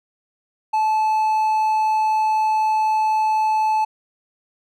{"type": "tone", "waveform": "triangle", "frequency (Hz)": 868, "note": "A5", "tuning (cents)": -24, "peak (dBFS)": -14, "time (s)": [0.73, 3.85], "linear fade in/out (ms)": 10, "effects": []}